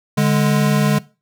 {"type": "tone pair together", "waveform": "square", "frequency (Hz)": [146.83, 207.6], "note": ["D3", "G#3"], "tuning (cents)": [0, 0], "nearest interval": "tritone", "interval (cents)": 600, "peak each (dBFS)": [-16, -17], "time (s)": [0.17, 0.99], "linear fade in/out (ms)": 10, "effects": ["noise-tail reverb RT60 0.3 s tail -19 dB re dry"]}